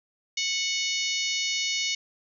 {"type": "harmonic tone with a mistuned harmonic", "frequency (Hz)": 736, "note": "F#5", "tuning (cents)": -9, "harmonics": [3, 4, 5, 6, 7, 8, 9], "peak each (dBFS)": [-31, -32, -33, -34, -34, -35, -36], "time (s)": [0.37, 1.95], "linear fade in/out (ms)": 5, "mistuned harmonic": 7, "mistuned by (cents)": 36, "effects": []}